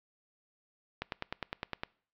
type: click train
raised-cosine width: 0.3 ms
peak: -18 dBFS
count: 9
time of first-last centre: 1.02-1.835 s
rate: 9.82 Hz
effects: noise-tail reverb RT60 0.5 s tail -24 dB re dry + low-pass 5000 Hz 12 dB/octave